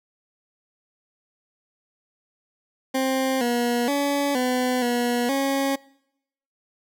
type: tone with pitch steps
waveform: 20% pulse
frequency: 263.7 / 240 / 283.7 / 251.9 / 241.5 / 273.8 Hz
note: C4 / B3 / C#4 / B3 / B3 / C#4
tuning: +14 / -49 / +40 / +34 / -39 / -21 cents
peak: -16 dBFS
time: 2.94-5.76 s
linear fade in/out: 10 ms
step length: 470 ms
effects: noise-tail reverb RT60 0.8 s tail -24 dB re dry